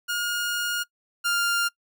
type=tone pair in turn; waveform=sawtooth; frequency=1428 / 1400.2 Hz; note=F6 / F6; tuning=+38 / +4 cents; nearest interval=unison; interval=34 cents; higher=first; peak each=-21 / -18 dBFS; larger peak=second; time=0.08-0.84 / 1.24-1.69 s; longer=first; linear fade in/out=20 ms; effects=noise-tail reverb RT60 0.1 s tail -23 dB re dry